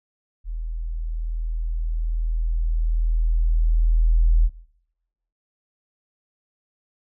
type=tone with level ramp; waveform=sine; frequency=40.59 Hz; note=E1; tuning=26 cents flat; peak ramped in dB=-26 to -12 dBFS; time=0.44-4.5 s; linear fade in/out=50 ms; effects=noise-tail reverb RT60 0.9 s tail -21 dB re dry